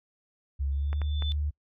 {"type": "tone with pitch glide", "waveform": "sine", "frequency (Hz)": [69.3, 73.85], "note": ["C#2", "D2"], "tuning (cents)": [0, 10], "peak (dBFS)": -26, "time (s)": [0.59, 1.51], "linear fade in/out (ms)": 20, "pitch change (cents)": 110, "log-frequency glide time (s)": [0.73, 0.99]}
{"type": "tone with exponential growth", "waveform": "sine", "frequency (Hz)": 3520, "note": "A7", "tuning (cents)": 0, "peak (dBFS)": -31, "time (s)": [0.72, 1.32], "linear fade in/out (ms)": 0, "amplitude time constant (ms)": 130}
{"type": "clicks", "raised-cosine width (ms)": 0.5, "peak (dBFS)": -24, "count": 3, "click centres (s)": [0.93, 1.017, 1.223]}
{"effects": ["noise-tail reverb RT60 0.1 s tail -26 dB re dry"]}